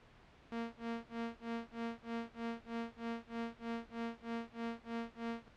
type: tone with tremolo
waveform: sawtooth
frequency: 231.4 Hz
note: A#3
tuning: 13 cents flat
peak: -33 dBFS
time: 0.52-5.48 s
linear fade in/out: 0 ms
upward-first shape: sine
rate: 3.2 Hz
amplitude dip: 100%
effects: pink hiss -62 dBFS RMS until 5.56 s + low-pass 3000 Hz 12 dB/octave